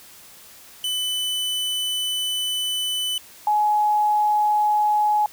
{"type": "tone pair in turn", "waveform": ["45% pulse", "sine"], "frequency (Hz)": [3000, 841.8], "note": ["F#7", "G#5"], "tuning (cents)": [23, 23], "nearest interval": "octave + minor seventh", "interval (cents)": 2200, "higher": "first", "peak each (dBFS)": [-22, -16], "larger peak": "second", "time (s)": [[0.84, 3.18], [3.47, 5.26]], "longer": "first", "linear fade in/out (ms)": 2, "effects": ["white hiss -46 dBFS RMS until 5.32 s"]}